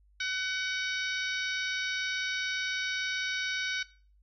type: harmonic tone with a mistuned harmonic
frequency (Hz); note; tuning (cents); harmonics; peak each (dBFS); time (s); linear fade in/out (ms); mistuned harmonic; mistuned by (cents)
753; F#5; +30; 2 / 3 / 4 / 5 / 6 / 7 / 8; -34 / -36 / -40 / -37 / -44 / -45 / -43; 0.2-3.83; 5; 8; -68
effects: noise-tail reverb RT60 0.4 s tail -18 dB re dry + added 50 Hz sine -60 dBFS peak until 4.22 s